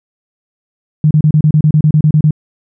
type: tone bursts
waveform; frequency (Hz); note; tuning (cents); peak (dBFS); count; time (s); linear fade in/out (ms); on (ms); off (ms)
sine; 152.4; D#3; -36; -5; 13; 1.04-2.308; 2; 68; 32
effects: none